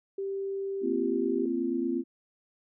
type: tone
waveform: sine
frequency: 391.5 Hz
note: G4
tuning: 2 cents flat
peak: -30 dBFS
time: 0.18-1.46 s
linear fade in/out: 5 ms
type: chord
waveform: sine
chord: Bb suspended second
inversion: none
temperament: equal with one note detuned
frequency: 233.1 / 261.6 / 341.8 Hz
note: Bb3 / C4 / F4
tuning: 0 / 0 / -37 cents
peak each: -34 / -30 / -30 dBFS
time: 0.81-2.04 s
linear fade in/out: 50 ms
effects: none